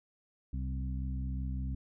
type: harmonic tone with a mistuned harmonic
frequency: 65.3 Hz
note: C2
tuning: 3 cents flat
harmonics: 1 / 2 / 3 / 4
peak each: -34 / -40 / -44 / -46 dBFS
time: 0.53-1.75 s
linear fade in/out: 5 ms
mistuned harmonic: 3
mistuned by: -19 cents
effects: none